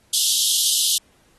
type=high-pass noise; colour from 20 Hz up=pink; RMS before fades=-19 dBFS; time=0.13-0.98 s; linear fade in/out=5 ms; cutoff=3000 Hz; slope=96 dB/octave; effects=pink hiss -59 dBFS RMS until 1.38 s + AAC 32 kbps